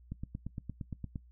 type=click train; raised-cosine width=5 ms; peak=-26 dBFS; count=10; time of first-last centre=0.12-1.158 s; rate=8.67 Hz; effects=noise-tail reverb RT60 0.1 s tail -19 dB re dry + added 60 Hz sine -55 dBFS peak until 1.31 s